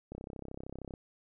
click train, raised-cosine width 2 ms, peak -29 dBFS, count 28, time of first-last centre 0.12-0.938 s, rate 33 Hz, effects none

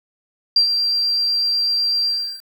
sine tone with ADSR envelope, 4727 Hz, D8, 10 cents sharp, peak -9 dBFS, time 0.56-2.42 s, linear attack 4 ms, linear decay 99 ms, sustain -7 dB, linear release 360 ms, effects 7-bit

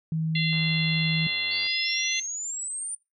sine tone, 159.9 Hz, D#3, 48 cents sharp, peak -24 dBFS, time 0.12-1.27 s, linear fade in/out 2 ms
harmonic tone, 688 Hz, F5, 26 cents flat, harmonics 3 / 4 / 5 / 6, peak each -29 / -30 / -31 / -32 dBFS, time 0.35-2.2 s, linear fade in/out 5 ms
click train, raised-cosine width 0.5 ms, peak -30 dBFS, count 105, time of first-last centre 0.53-1.665 s, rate 91.6 Hz
sine exponential sweep, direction up, 4435 to 9240 Hz, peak -30 dBFS, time 1.51-2.95 s, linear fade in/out 2 ms
effects noise-tail reverb RT60 0.2 s tail -19 dB re dry

